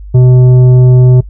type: tone with tanh clipping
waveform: triangle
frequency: 126.2 Hz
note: B2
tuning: 38 cents sharp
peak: -3 dBFS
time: 0.14-1.21 s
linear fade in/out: 10 ms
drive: 13 dB
effects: noise-tail reverb RT60 0.1 s tail -21 dB re dry + added 50 Hz sine -24 dBFS peak until 1.29 s